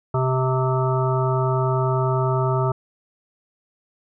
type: harmonic tone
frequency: 130 Hz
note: C3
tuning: 11 cents flat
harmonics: 1 / 3 / 5 / 7 / 9 / 10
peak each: -20 / -25 / -27 / -28 / -30 / -30 dBFS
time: 0.14-2.72 s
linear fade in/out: 5 ms
effects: none